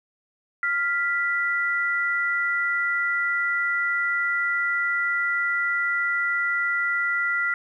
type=tone pair together; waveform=sine; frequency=1396.9 / 1973.6 Hz; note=F6 / B6; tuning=0 / -2 cents; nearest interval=tritone; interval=598 cents; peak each=-24 dBFS; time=0.63-7.54 s; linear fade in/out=2 ms; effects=10-bit